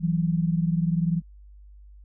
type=tone pair together; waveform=sine; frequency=164.81 / 185.12 Hz; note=E3 / F#3; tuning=0 / +1 cents; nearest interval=major second; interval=201 cents; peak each=-22 / -26 dBFS; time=0-1.22 s; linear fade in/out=50 ms; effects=added 50 Hz sine -45 dBFS peak until 2.04 s